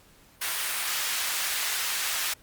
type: high-pass noise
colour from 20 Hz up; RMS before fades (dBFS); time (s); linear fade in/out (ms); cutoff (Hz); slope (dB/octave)
pink; -29; 0.41-2.34; 10; 1500; 12
effects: pink hiss -57 dBFS RMS until 2.42 s + Opus 48 kbps